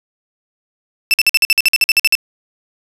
30% pulse tone bursts, 2651 Hz, E7, 9 cents sharp, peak -5 dBFS, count 14, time 1.11-2.152 s, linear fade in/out 0 ms, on 28 ms, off 50 ms, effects resampled to 32000 Hz + 7-bit

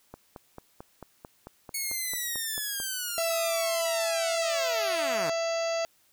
click train, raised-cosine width 1 ms, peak -27 dBFS, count 13, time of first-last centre 0.14-2.801 s, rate 4.51 Hz
5% pulse linear sweep, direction down, 2217 to 139.6 Hz, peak -20 dBFS, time 1.74-5.3 s, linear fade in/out 5 ms
harmonic tone, 664 Hz, E5, 12 cents sharp, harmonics 1 / 2 / 3 / 4 / 5 / 6 / 7 / 8 / 9 / 10, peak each -27 / -39 / -41 / -40 / -46 / -50 / -40 / -50 / -48 / -43 dBFS, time 3.18-5.85 s, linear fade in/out 0 ms
effects white hiss -65 dBFS RMS until 6.12 s

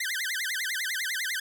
sawtooth tone with vibrato, 1781 Hz, A6, 21 cents sharp, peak -25 dBFS, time 0-1.4 s, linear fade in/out 5 ms, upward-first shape sine, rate 10 Hz, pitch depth 300 cents each way, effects 11-bit

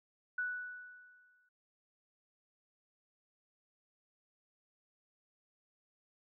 sine tone with exponential decay, 1480 Hz, F#6, in tune, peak -32 dBFS, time 0.38-1.49 s, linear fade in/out 5 ms, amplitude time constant 240 ms, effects none

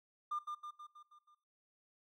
triangle tone with echo, 1201 Hz, D6, 38 cents sharp, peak -32 dBFS, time 0.31-0.39 s, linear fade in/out 10 ms, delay 160 ms, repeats 6, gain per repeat -5 dB, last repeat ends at 1.35 s, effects noise-tail reverb RT60 0.8 s tail -22 dB re dry + tanh soft clip ceiling -32 dBFS

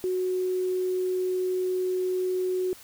sine tone, 368.4 Hz, F#4, 7 cents flat, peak -24 dBFS, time 0.04-2.73 s, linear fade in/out 0 ms, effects white hiss -49 dBFS RMS until 2.83 s

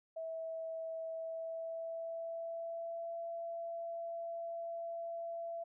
sine tone with pitch glide, 651 to 673.2 Hz, E5 to E5, -22 to +36 cents, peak -39 dBFS, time 0.16-5.64 s, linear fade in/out 10 ms, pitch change +58 cents, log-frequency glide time 1.08-3.18 s, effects none

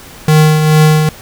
square tone with tremolo, 154.6 Hz, D#3, 11 cents flat, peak -4 dBFS, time 0.28-1.09 s, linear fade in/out 2 ms, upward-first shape triangle, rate 2.3 Hz, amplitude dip 50%, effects pink hiss -34 dBFS RMS until 1.21 s

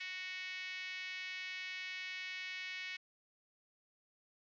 5% pulse tone with high-pass filter, 370 Hz, F#4, in tune, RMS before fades -44 dBFS, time 0-2.97 s, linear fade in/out 10 ms, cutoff 2100 Hz, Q 4.1, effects resampled to 16000 Hz + 12-bit

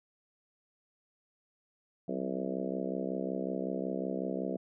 harmonic tone with a mistuned harmonic, 65.41 Hz, C2, in tune, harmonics 3 / 4 / 5 / 6 / 7 / 8 / 9 / 10, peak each -38 / -39 / -40 / -41 / -41 / -42 / -43 / -43 dBFS, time 2.08-4.57 s, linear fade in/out 5 ms, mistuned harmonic 3, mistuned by -72 cents, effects none

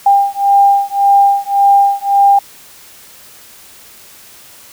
sine beating tone pair, 798 / 799.8 Hz, G5 / G5, +31 / +35 cents, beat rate 1.8 Hz, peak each -10 dBFS, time 0.06-2.39 s, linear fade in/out 5 ms, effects white hiss -39 dBFS RMS until 4.72 s

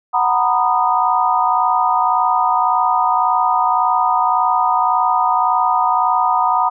sine chord, B major seventh, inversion second, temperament just, 740.8 / 926 / 987.8 / 1234.7 Hz, F#5 / A#5 / B5 / D#6, +2 / -12 / 0 / -14 cents, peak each -18 dBFS, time 0.13-6.7 s, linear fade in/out 20 ms, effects none

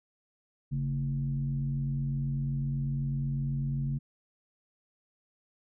sine tone with frequency modulation, 139.6 Hz, C#3, 13 cents sharp, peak -28 dBFS, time 0.71-3.99 s, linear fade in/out 20 ms, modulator 88 Hz, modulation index 0.62, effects none

